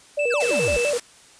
sine tone with vibrato, 530 Hz, C5, 22 cents sharp, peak -20 dBFS, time 0.17-0.98 s, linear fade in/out 10 ms, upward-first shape square, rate 5.9 Hz, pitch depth 170 cents each way
triangle tone, 2637 Hz, E7, in tune, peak -23 dBFS, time 0.19-0.9 s, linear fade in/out 5 ms
square exponential sweep, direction down, 1760 to 48.82 Hz, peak -28 dBFS, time 0.3-0.78 s, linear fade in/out 10 ms
white high-pass noise, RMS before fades -29 dBFS, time 0.4-1 s, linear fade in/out 5 ms, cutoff 160 Hz, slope 12 dB/octave
effects white hiss -50 dBFS RMS until 1.39 s + resampled to 22050 Hz

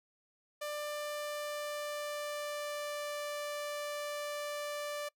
sawtooth tone with pitch glide, 593 to 587.5 Hz, D5 to D5, +17 to +1 cents, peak -33 dBFS, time 0.61-5.09 s, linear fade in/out 10 ms, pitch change -16 cents, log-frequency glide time 0.87-3.25 s, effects noise-tail reverb RT60 0.1 s tail -23 dB re dry

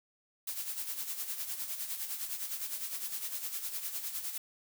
blue noise with tremolo, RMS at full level -36 dBFS, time 0.47-4.38 s, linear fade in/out 5 ms, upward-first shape sine, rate 9.8 Hz, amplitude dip 60%, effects none

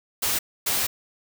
white noise bursts at uneven times, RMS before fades -24 dBFS, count 2, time 0.22-0.39 / 0.66-0.87 s, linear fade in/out 10 ms, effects none

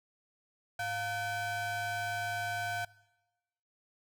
square ring-modulated tone, 404.7 Hz, G#4, 45 cents flat, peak -31 dBFS, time 0.79-2.85 s, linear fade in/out 5 ms, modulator 1110 Hz, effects noise-tail reverb RT60 1.0 s tail -21 dB re dry

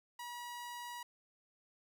sawtooth tone, 964 Hz, B5, 42 cents flat, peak -40 dBFS, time 0.19-1.03 s, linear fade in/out 5 ms, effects none

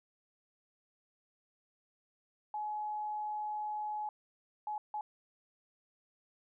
sine tone bursts at uneven times, 846 Hz, G#5, 32 cents sharp, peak -35 dBFS, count 3, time 2.54-4.09 / 4.67-4.78 / 4.94-5.01 s, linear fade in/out 2 ms, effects none

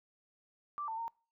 sine tone with pitch steps, 1172 / 893 / 919 Hz, D6 / A5 / A#5, -4 / +25 / -25 cents, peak -36 dBFS, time 0.78-1.08 s, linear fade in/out 0 ms, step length 100 ms, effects noise-tail reverb RT60 0.4 s tail -25 dB re dry

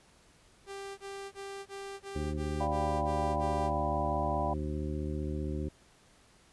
sawtooth tone bursts, 394.5 Hz, G4, 11 cents sharp, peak -36 dBFS, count 9, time 0.66-3.708 s, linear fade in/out 50 ms, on 320 ms, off 21 ms
harmonic tone, 75.3 Hz, D2, 44 cents sharp, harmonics 1 / 2 / 3 / 4 / 5 / 7, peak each -35 / -39 / -41 / -40 / -41 / -47 dBFS, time 2.15-5.69 s, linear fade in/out 10 ms
sine chord, G dominant seventh, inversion second, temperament equal, 587.3 / 698.5 / 784 / 987.8 Hz, D5 / F5 / G5 / B5, 0 / 0 / 0 / 0 cents, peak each -36 dBFS, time 2.6-4.54 s, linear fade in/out 10 ms
effects pink hiss -62 dBFS RMS until 6.52 s + resampled to 24000 Hz

